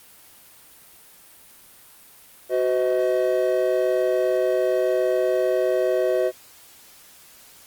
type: tone cluster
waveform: triangle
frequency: 371.7 / 511 / 632 Hz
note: F#4 / C5 / D#5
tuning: +8 / -41 / +27 cents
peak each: -21 dBFS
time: 2.49-6.32 s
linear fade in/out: 50 ms
effects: white hiss -49 dBFS RMS until 7.66 s + Opus 32 kbps